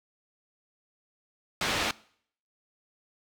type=low-pass noise; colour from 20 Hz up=white; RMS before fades=-29 dBFS; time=1.61-1.91 s; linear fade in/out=2 ms; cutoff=3400 Hz; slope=12 dB/octave; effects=noise-tail reverb RT60 0.6 s tail -22 dB re dry